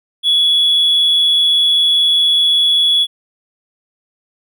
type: tone with amplitude modulation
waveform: triangle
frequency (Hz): 3384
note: G#7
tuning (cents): +32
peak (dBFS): -5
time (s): 0.23-3.07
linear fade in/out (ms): 50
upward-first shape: sine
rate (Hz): 165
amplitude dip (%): 40
effects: tanh soft clip ceiling -5 dBFS